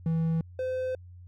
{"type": "tone pair in turn", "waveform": "triangle", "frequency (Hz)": [163.1, 513.8], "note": ["E3", "C5"], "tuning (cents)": [-18, -32], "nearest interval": "octave + minor sixth", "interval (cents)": 1986, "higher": "second", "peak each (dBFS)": [-22, -26], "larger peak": "first", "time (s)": [[0.06, 0.41], [0.59, 0.95]], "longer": "second", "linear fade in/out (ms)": 2, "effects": ["added 89 Hz sine -45 dBFS peak until 1.27 s"]}